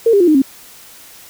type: tone with pitch steps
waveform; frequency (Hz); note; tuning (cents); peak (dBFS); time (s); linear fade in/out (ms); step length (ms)
sine; 458.5 / 401.5 / 351.5 / 307.8 / 269.5; A#4 / G4 / F4 / D#4 / C#4; -29 / +41 / +11 / -19 / -49; -7; 0.06-0.42; 5; 72
effects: white hiss -40 dBFS RMS until 1.29 s